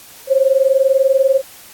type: tone pair together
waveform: sine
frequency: 526 / 546.2 Hz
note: C5 / C#5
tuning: +9 / -26 cents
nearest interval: minor second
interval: 65 cents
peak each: -13 dBFS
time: 0.27-1.42 s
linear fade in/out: 50 ms
effects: white hiss -40 dBFS RMS until 1.73 s + AAC 64 kbps